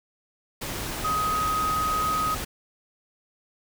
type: tone in noise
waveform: sine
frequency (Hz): 1258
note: D#6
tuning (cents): +19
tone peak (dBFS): -23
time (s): 1.04-2.35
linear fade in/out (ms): 10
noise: pink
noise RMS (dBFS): -32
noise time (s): 0.61-2.45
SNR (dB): +6
effects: none